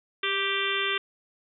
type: harmonic tone with a mistuned harmonic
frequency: 392 Hz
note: G4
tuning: in tune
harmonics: 1 / 3 / 4 / 5 / 6 / 7 / 8 / 9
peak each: -33 / -33 / -33 / -33 / -33 / -33 / -33 / -33 dBFS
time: 0.23-0.98 s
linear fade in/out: 5 ms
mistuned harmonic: 1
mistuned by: +17 cents
effects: none